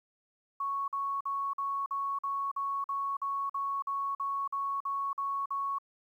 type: tone bursts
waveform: sine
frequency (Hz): 1108.7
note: C#6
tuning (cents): 0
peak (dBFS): -30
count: 16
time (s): 0.6-5.785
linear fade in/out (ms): 5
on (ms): 280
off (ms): 47
effects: 11-bit